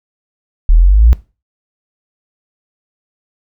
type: exponential sweep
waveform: sine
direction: up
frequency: 37.59 to 61.74 Hz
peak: -3 dBFS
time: 0.69-1.13 s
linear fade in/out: 0 ms
effects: noise-tail reverb RT60 0.3 s tail -18 dB re dry